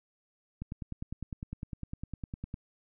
click train, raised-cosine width 5 ms, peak -25 dBFS, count 20, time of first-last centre 0.62-2.541 s, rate 9.89 Hz, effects none

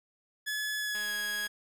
sawtooth tone with pitch glide, 1708 to 1659.4 Hz, G#6 to G#6, +48 to -2 cents, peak -28 dBFS, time 0.46-1.48 s, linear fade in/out 20 ms, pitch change -50 cents, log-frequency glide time 0.79-1.13 s
click train, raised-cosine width 0.3 ms, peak -31 dBFS, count 110, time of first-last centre 0.95-1.469 s, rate 210 Hz
effects none

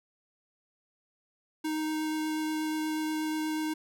square tone with vibrato, 311.1 Hz, D#4, in tune, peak -30 dBFS, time 1.64-3.74 s, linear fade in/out 10 ms, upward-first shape triangle, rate 8.3 Hz, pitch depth 9 cents each way, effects none

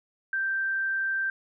sine tone, 1568 Hz, G6, in tune, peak -25 dBFS, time 0.33-1.3 s, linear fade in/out 2 ms, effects none

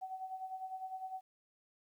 sine tone with tremolo, 755 Hz, F#5, 35 cents sharp, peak -38 dBFS, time 0.01-1.21 s, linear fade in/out 20 ms, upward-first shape sine, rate 9.9 Hz, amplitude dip 65%, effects 12-bit

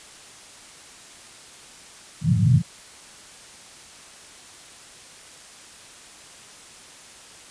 white band-pass noise, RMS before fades -18 dBFS, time 2.21-2.63 s, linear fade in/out 50 ms, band 100 to 170 Hz, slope 48 dB/octave, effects white hiss -45 dBFS RMS until 7.5 s + resampled to 22050 Hz

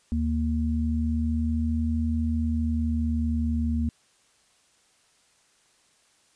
sine tone pair together, 77.79 / 233.1 Hz, D#2 / A#3, 0 / 0 cents, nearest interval octave + perfect fifth, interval 1900 cents, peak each -25 / -26 dBFS, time 0.12-3.89 s, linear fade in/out 0 ms, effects white hiss -63 dBFS RMS until 6.35 s + resampled to 22050 Hz

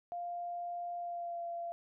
sine tone with pitch glide, 698.5 to 685.7 Hz, F5 to F5, 0 to -32 cents, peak -37 dBFS, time 0.12-1.72 s, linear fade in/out 0 ms, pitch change -32 cents, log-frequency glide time 0.97-1.43 s, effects none

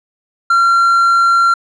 triangle tone, 1372 Hz, F6, 31 cents flat, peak -6 dBFS, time 0.5-1.54 s, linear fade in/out 5 ms, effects resampled to 22050 Hz

